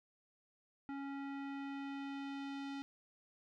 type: tone with low-pass filter sweep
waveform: square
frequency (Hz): 277.2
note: C#4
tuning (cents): 0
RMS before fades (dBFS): -44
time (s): 0.89-2.82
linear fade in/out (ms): 0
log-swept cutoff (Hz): 1700 to 4100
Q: 1.2
effects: none